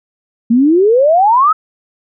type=exponential sweep; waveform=sine; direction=up; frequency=223 to 1318.5 Hz; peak=-6 dBFS; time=0.5-1.53 s; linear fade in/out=10 ms; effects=none